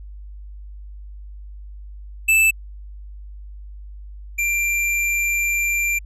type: tone pair in turn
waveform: square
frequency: 2637 / 2369 Hz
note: E7 / D7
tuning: 0 / +14 cents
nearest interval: major second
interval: 186 cents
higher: first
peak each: -13 / -19 dBFS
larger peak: first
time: 2.28-2.51 / 4.38-5.99 s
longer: second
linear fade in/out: 10 ms
effects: added 50 Hz sine -34 dBFS peak until 6.05 s + resampled to 32000 Hz